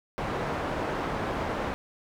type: low-pass noise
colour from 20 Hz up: white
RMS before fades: -31 dBFS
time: 0.18-1.74 s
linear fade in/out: 0 ms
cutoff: 970 Hz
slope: 12 dB/octave
effects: none